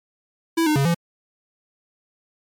square tone with pitch steps, 329.8 / 304.6 / 138.2 / 169.8 Hz, E4 / D#4 / C#3 / F3, +1 / -37 / -5 / -48 cents, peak -17 dBFS, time 0.57-0.946 s, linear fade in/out 10 ms, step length 94 ms, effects MP3 96 kbps

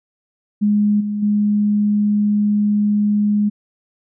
sine tone with level steps, 207.7 Hz, G#3, in tune, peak -12 / -19 / -13 dBFS, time 0.61-3.5 s, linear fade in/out 20 ms, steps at 1 / 1.22 s, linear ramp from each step 10 ms, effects none

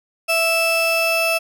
35% pulse tone pair together, 659.3 / 2637 Hz, E5 / E7, 0 / 0 cents, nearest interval 2 octaves, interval 2400 cents, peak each -18 / -18 dBFS, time 0.28-1.39 s, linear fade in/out 20 ms, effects none

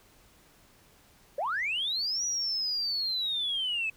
sine linear two-way sweep, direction up then down, 504 to 5860 to 2545 Hz, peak -27 dBFS, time 1.38-3.9 s, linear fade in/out 5 ms, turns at 2.24 s, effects tanh soft clip ceiling -23 dBFS + pink hiss -60 dBFS RMS until 3.96 s

